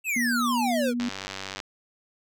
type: exponential sweep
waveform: square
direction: down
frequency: 2719 to 452.7 Hz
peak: -25 dBFS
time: 0.04-0.94 s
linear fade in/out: 50 ms
type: tone with pitch glide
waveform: sine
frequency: 239.8 to 241.6 Hz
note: A#3 to B3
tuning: +49 to -38 cents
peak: -25 dBFS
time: 0.16-1.09 s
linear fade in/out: 5 ms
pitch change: +13 cents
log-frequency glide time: 0.4-0.49 s
type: click train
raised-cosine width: 0.2 ms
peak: -16 dBFS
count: 59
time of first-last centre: 1-1.602 s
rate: 96.4 Hz
effects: none